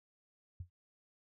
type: tone with exponential decay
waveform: sine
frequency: 88.7 Hz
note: F2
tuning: 27 cents sharp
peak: -38 dBFS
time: 0.6-0.7 s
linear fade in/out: 5 ms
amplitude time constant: 20 ms
effects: none